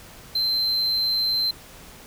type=tone; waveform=triangle; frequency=4106 Hz; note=C8; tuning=33 cents flat; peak=-19 dBFS; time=0.35-1.51 s; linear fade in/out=5 ms; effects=pink hiss -45 dBFS RMS until 2.06 s